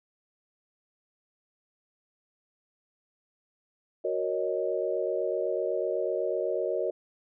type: chord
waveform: sine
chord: D# minor seventh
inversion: first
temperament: equal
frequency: 370 / 466.2 / 554.4 / 622.3 Hz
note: F#4 / A#4 / C#5 / D#5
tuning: 0 / 0 / 0 / 0 cents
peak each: -32 dBFS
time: 4.04-6.91 s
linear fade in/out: 10 ms
effects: none